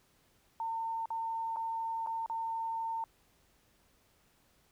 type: tone with dropouts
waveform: sine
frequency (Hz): 906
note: A#5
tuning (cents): -50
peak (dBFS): -33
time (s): 0.6-3.04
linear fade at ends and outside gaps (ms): 1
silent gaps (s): 1.057-1.104 / 1.561-1.568 / 2.063-2.071 / 2.261-2.298
effects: pink hiss -69 dBFS RMS until 4.71 s